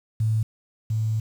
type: tone pair in turn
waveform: sine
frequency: 110 / 110 Hz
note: A2 / A2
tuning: 0 / 0 cents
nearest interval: unison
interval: 0 cents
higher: neither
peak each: -19 / -21 dBFS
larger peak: first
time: 0.2-0.43 / 0.9-1.2 s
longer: second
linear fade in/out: 5 ms
effects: 8-bit